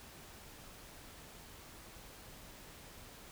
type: silence
effects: pink hiss -54 dBFS RMS until 3.31 s